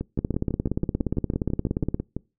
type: two click trains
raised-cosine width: 3 ms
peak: -11 / -15 dBFS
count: 31 / 14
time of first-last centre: 0.19-1.944 / 0.01-2.166 s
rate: 17.1 / 6.03 Hz
effects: noise-tail reverb RT60 0.3 s tail -24 dB re dry